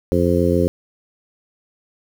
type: harmonic tone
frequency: 87.31 Hz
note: F2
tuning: in tune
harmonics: 1 / 2 / 3 / 4 / 5 / 6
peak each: -21 / -21 / -21 / -21 / -21 / -21 dBFS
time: 0.12-0.68 s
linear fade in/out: 0 ms
effects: 7-bit